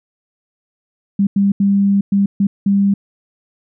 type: tone bursts at uneven times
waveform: sine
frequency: 198.9 Hz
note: G3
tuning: 25 cents sharp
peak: -10 dBFS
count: 6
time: 1.19-1.27 / 1.36-1.52 / 1.6-2.01 / 2.12-2.26 / 2.4-2.47 / 2.66-2.94 s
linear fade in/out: 5 ms
effects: none